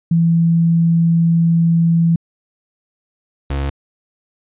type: tone pair in turn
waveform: sine / 35% pulse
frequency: 166.9 / 69.45 Hz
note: E3 / C#2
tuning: +22 / +4 cents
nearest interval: octave + minor third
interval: 1518 cents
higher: first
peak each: -10 / -16 dBFS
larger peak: first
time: 0.11-2.16 / 3.5-3.7 s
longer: first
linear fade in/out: 5 ms
effects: resampled to 8000 Hz